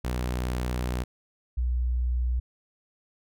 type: tone pair in turn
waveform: sawtooth / sine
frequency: 61.74 / 61.24 Hz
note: B1 / B1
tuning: 0 / -14 cents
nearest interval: unison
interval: 14 cents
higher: first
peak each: -23 dBFS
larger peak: neither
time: 0.04-1.04 / 1.57-2.4 s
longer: first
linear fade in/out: 10 ms
effects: none